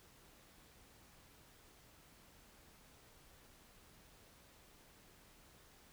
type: silence
effects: pink hiss -64 dBFS RMS until 5.92 s